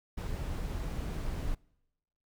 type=noise; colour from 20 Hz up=brown; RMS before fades=-35 dBFS; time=0.17-1.55 s; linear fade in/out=10 ms; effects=noise-tail reverb RT60 0.9 s tail -26 dB re dry